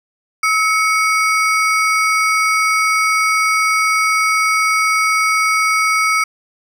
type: ring-modulated tone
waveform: square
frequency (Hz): 1760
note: A6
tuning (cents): 0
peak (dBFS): -10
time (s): 0.43-6.24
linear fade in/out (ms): 5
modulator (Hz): 468
effects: low-pass 9000 Hz 12 dB/octave + 7-bit